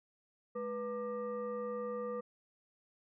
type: tone with frequency modulation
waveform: sine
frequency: 490 Hz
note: B4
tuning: 14 cents flat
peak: -36 dBFS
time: 0.55-2.21 s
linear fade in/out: 10 ms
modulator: 701 Hz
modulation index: 0.77
effects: none